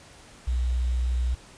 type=tone with quantisation; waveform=sine; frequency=61.74 Hz; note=B1; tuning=in tune; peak=-22 dBFS; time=0.47-1.35 s; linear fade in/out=10 ms; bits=8; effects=pink hiss -50 dBFS RMS until 1.57 s + resampled to 22050 Hz